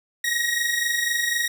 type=tone pair together; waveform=sawtooth; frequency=1876 / 1900 Hz; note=A#6 / A#6; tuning=+11 / +33 cents; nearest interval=unison; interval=22 cents; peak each=-22 / -20 dBFS; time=0.24-1.48 s; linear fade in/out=5 ms; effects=none